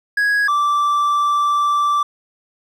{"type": "tone pair in turn", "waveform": "triangle", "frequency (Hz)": [1661.2, 1168.6], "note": ["G#6", "D6"], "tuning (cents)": [0, -9], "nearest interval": "tritone", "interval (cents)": 609, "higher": "first", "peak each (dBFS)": -12, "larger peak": "neither", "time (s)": [[0.17, 0.48], [0.48, 2.03]], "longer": "second", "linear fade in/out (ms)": 5, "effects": []}